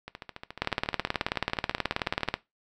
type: two click trains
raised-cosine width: 0.3 ms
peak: -22 / -9 dBFS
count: 32 / 33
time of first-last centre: 0.08-2.279 / 0.62-2.34 s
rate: 14.1 / 18.6 Hz
effects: noise-tail reverb RT60 0.2 s tail -18 dB re dry